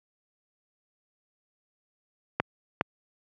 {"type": "clicks", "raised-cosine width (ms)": 0.5, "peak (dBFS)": -8, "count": 2, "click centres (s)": [2.4, 2.811], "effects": ["high-pass 100 Hz 12 dB/octave"]}